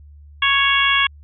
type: harmonic tone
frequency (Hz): 554.4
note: C#5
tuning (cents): 0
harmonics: 2 / 3 / 4 / 5 / 6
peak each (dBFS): -20 / -20 / -20 / -20 / -20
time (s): 0.42-1.07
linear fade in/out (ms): 5
effects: added 73 Hz sine -40 dBFS peak until 1.23 s